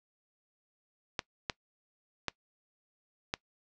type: clicks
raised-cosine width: 0.2 ms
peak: -13 dBFS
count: 4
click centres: 1.192 / 1.498 / 2.283 / 3.339 s
effects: noise-tail reverb RT60 0.1 s tail -23 dB re dry + low-pass 6000 Hz 12 dB/octave